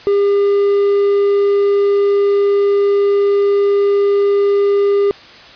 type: tone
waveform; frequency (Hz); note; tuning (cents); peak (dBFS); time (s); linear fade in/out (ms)
triangle; 402.7; G4; +47; -8; 0.07-5.11; 0
effects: white hiss -38 dBFS RMS until 5.55 s + resampled to 11025 Hz